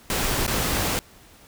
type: noise with dropouts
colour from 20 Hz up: pink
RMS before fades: -24 dBFS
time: 0.1-0.99 s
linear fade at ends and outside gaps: 0 ms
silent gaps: 0.465-0.478 s
effects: pink hiss -51 dBFS RMS until 1.47 s